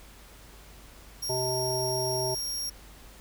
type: tone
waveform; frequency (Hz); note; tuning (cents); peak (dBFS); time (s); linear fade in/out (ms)
sawtooth; 5588; F8; 0; -28; 1.22-2.7; 10
type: harmonic tone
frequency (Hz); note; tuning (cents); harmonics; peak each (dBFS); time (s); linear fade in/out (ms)
127.8; C3; -40; 1 / 3 / 5 / 7; -35 / -32 / -33 / -36; 1.29-2.35; 10
effects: added 50 Hz sine -51 dBFS peak until 3.2 s + pink hiss -52 dBFS RMS until 3.2 s